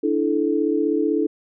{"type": "chord", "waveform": "sine", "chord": "D suspended second", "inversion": "none", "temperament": "equal with one note detuned", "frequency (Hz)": [293.7, 329.6, 434.2], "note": ["D4", "E4", "A4"], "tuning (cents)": [0, 0, -23], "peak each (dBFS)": -22, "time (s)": [0.03, 1.27], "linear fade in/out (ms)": 10, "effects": []}